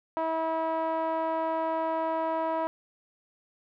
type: tone with low-pass filter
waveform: 5% pulse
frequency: 323.3 Hz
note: E4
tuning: 34 cents flat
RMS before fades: -29 dBFS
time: 0.17-2.67 s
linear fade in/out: 0 ms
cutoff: 830 Hz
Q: 4
effects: none